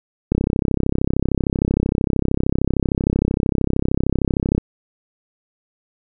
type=click train; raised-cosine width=3 ms; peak=-4 dBFS; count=142; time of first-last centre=0.32-4.58 s; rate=33.1 Hz; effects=none